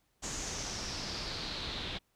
pink noise with low-pass filter sweep, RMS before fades -39 dBFS, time 0.22-1.99 s, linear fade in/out 20 ms, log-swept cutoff 7100 to 3500 Hz, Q 4.7, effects pink hiss -75 dBFS RMS until 2.15 s

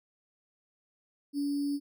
sine tone with sample-and-hold, 285.3 Hz, C#4, 50 cents sharp, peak -28 dBFS, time 1.33-1.8 s, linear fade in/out 50 ms, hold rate 4900 Hz, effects none

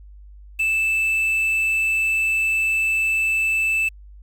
triangle tone with quantisation, 2637 Hz, E7, in tune, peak -16 dBFS, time 0.59-3.89 s, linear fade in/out 10 ms, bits 7, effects added 50 Hz sine -40 dBFS peak until 4.22 s

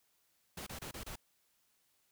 pink noise bursts, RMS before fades -45 dBFS, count 5, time 0.57-1.158 s, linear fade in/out 5 ms, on 96 ms, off 27 ms, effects white hiss -75 dBFS RMS until 2.11 s

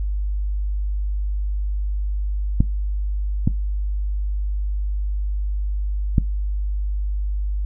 clicks, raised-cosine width 5 ms, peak -3 dBFS, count 3, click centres 2.605 / 3.475 / 6.182 s, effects noise-tail reverb RT60 0.2 s tail -20 dB re dry + added 50 Hz sine -20 dBFS peak until 7.65 s

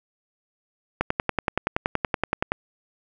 click train, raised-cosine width 0.5 ms, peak -6 dBFS, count 17, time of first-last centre 1.01-2.519 s, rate 10.6 Hz, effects none

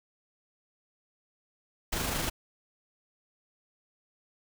pink noise with amplitude modulation, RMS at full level -30 dBFS, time 1.92-2.3 s, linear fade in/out 10 ms, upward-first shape sine, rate 25.7 Hz, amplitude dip 35%, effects none

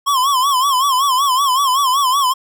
square tone with vibrato, 1071 Hz, C6, 40 cents sharp, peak -13 dBFS, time 0.06-2.34 s, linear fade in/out 20 ms, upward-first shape sine, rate 5.3 Hz, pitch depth 120 cents each way, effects none

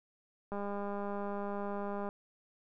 click train, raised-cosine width 1 ms, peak -26 dBFS, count 318, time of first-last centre 0.52-2.089 s, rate 202 Hz, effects none

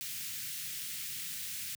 white band-stop noise, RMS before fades -40 dBFS, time 0.01-1.75 s, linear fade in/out 0 ms, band 200 to 1800 Hz, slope 24 dB/octave, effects high-pass 100 Hz 12 dB/octave

